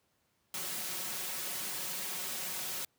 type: noise with comb filter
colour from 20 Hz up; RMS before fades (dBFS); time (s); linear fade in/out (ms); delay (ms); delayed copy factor
white; -38; 0.54-2.85; 2; 5.4; +0.65
effects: pink hiss -75 dBFS RMS until 2.98 s + high-pass 80 Hz 12 dB/octave

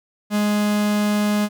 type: tone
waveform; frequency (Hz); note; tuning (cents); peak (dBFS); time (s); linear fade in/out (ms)
45% pulse; 208.4; G#3; +6; -17; 0.3-1.49; 50
effects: none

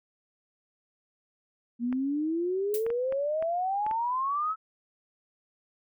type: exponential sweep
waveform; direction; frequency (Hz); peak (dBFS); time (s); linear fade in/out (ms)
sine; up; 233.1 to 1317; -26; 1.79-4.56; 50
type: clicks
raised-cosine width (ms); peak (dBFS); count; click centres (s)
0.5; -25; 7; 1.927 / 2.865 / 2.903 / 3.124 / 3.425 / 3.865 / 3.912
type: noise with exponential decay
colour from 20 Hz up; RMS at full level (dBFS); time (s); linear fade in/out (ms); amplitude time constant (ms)
violet; -30; 2.74-2.88; 2; 30
effects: none

